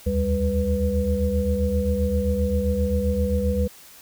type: tone cluster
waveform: sine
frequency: 72.8 / 80.4 / 198.1 / 493.2 Hz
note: D2 / E2 / G3 / B4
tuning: -15 / -43 / +18 / -2 cents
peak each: -25 dBFS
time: 0.06-3.68 s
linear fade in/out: 10 ms
effects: white hiss -47 dBFS RMS until 4.01 s